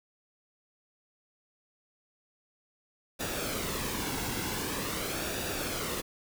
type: noise with flanger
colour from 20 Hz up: pink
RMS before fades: -34 dBFS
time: 3.19-6.02 s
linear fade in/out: 20 ms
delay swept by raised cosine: 0.94 to 1.67 ms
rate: 0.45 Hz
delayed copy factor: -0.5
effects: none